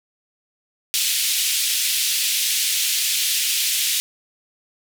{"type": "band-pass noise", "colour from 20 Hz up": "pink", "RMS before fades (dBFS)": -21, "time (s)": [0.94, 4], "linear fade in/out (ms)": 0, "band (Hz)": [2700, 16000], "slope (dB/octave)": 24, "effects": []}